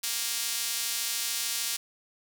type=tone with high-pass filter; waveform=sawtooth; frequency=233.1 Hz; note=A#3; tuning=in tune; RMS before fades=-31 dBFS; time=0.03-1.77 s; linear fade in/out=10 ms; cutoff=4600 Hz; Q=0.69; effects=none